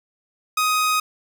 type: tone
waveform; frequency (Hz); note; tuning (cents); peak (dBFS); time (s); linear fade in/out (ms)
sawtooth; 1253; D#6; +12; -14; 0.57-1; 5
effects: none